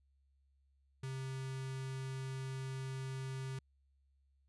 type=tone with notch filter; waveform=square; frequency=132.6 Hz; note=C3; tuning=23 cents sharp; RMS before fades=-42 dBFS; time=1.03-3.59 s; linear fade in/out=5 ms; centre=620 Hz; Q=1.3; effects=added 68 Hz sine -70 dBFS peak until 4.48 s + resampled to 24000 Hz